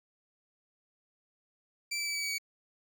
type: tone with pitch steps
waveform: 20% pulse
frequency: 2333 / 2318 / 2304 / 2289 / 2274 / 2260 Hz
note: D7 / D7 / D7 / D7 / C#7 / C#7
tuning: -12 / -23 / -34 / -45 / +44 / +33 cents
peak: -27 dBFS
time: 1.91-2.384 s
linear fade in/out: 10 ms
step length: 79 ms
effects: none